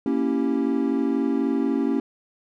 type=chord; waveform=triangle; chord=A# diminished seventh; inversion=none; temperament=equal; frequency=233.1 / 277.2 / 329.6 / 392 Hz; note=A#3 / C#4 / E4 / G4; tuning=0 / 0 / 0 / 0 cents; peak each=-24 / -21 / -26 / -27 dBFS; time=0.06-2 s; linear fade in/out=2 ms; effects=none